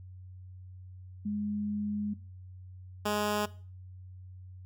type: tone pair in turn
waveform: sine / 10% pulse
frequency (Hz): 207.7 / 208.6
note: G#3 / G#3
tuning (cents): 0 / +8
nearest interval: unison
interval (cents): 8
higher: second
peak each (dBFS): -30 / -20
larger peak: second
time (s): 1.25-2.14 / 3.05-3.46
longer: first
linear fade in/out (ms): 10
effects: noise-tail reverb RT60 0.4 s tail -19 dB re dry + added 92 Hz sine -45 dBFS peak until 4.65 s